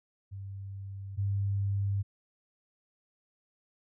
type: tone pair in turn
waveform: sine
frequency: 98 / 99.43 Hz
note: G2 / G2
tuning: 0 / +25 cents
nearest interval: unison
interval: 25 cents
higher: second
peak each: -38 / -27 dBFS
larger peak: second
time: 0.31-1.17 / 1.17-2.03 s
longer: neither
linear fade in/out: 20 ms
effects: none